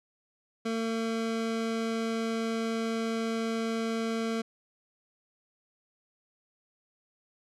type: tone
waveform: 25% pulse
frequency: 226.2 Hz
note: A3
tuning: 48 cents sharp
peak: -25 dBFS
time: 0.65-4.42 s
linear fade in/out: 10 ms
effects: low-pass 7000 Hz 12 dB/octave